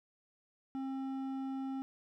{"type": "tone with hard clipping", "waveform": "triangle", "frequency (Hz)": 267.4, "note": "C4", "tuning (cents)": 38, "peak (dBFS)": -38, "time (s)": [0.75, 1.82], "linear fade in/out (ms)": 0, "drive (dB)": 12, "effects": []}